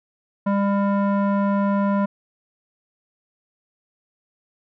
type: tone with low-pass filter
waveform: square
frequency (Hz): 200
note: G3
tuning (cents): +35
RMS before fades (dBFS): -20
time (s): 0.46-2.06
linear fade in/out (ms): 10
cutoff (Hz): 1100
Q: 1.9
effects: none